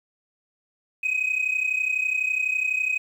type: tone pair together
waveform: sine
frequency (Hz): 2506 / 2538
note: D#7 / D#7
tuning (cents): +12 / +34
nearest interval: unison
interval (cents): 22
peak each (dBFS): -23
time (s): 1.03-2.98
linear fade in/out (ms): 10
effects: tanh soft clip ceiling -18 dBFS + 9-bit